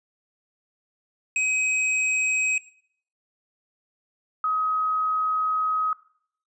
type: tone pair in turn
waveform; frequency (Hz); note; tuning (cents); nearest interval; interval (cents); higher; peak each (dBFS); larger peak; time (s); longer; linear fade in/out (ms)
square / sine; 2531 / 1265.5; D#7 / D#6; +29 / +29; octave; 1200; first; -21; neither; 1.36-2.58 / 4.44-5.93; second; 2
effects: noise-tail reverb RT60 0.6 s tail -19 dB re dry + resampled to 22050 Hz